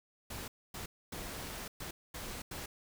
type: noise bursts at uneven times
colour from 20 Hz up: pink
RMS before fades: -43 dBFS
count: 6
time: 0.3-0.48 / 0.74-0.86 / 1.12-1.68 / 1.8-1.91 / 2.14-2.42 / 2.51-2.66 s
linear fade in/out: 5 ms
effects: none